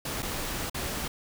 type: noise with dropouts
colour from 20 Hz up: pink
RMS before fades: -33 dBFS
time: 0.05-1.08 s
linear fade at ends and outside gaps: 5 ms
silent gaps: 0.223-0.227 / 0.698-0.744 s
effects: none